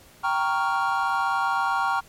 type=chord; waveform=triangle; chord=G half-diminished seventh; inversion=none; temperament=equal; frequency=784 / 932.3 / 1108.7 / 1396.9 Hz; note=G5 / Bb5 / Db6 / F6; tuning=0 / 0 / 0 / 0 cents; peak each=-25 dBFS; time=0.23-2.01 s; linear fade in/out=20 ms; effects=pink hiss -52 dBFS RMS until 2.08 s + MP3 64 kbps